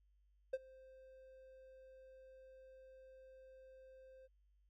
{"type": "tone with ADSR envelope", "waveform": "triangle", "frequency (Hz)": 523.3, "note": "C5", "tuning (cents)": 0, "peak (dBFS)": -32, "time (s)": [0.53, 4.28], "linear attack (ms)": 8, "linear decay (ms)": 37, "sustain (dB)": -24, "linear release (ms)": 28, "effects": ["added 50 Hz sine -70 dBFS peak until 4.69 s"]}